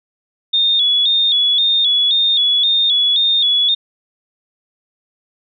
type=tone with vibrato; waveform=sine; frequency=3520 Hz; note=A7; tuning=in tune; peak=-11 dBFS; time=0.53-3.75 s; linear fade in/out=10 ms; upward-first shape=square; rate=1.9 Hz; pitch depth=64 cents each way; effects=none